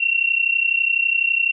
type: tone pair together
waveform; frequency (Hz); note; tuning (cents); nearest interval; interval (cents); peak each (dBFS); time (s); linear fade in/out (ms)
sine; 2715 / 2747; F7 / F7; -50 / -29; unison; 21; -19; 0-1.52; 10
effects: none